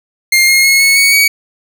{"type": "tone with pitch steps", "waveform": "sawtooth", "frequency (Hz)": [2118, 2145, 2173, 2200, 2228, 2257], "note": ["C7", "C7", "C#7", "C#7", "C#7", "C#7"], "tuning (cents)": [21, 42, -35, -14, 8, 31], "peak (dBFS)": -3, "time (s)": [0.32, 1.28], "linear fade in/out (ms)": 5, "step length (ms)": 160, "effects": []}